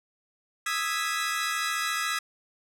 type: chord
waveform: sawtooth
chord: E major seventh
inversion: third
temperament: equal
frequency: 1244.5 / 1318.5 / 1661.2 / 1975.5 Hz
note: D#6 / E6 / G#6 / B6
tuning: 0 / 0 / 0 / 0 cents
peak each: -29 dBFS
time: 0.66-2.19 s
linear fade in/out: 5 ms
effects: low-pass 12000 Hz 12 dB/octave